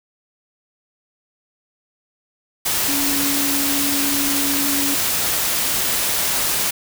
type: tone in noise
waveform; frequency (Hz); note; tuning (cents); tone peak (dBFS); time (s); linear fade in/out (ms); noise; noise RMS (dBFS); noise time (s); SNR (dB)
sine; 281.5; C#4; +27; -23; 2.88-4.95; 10; white; -20; 2.65-6.71; -6
effects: none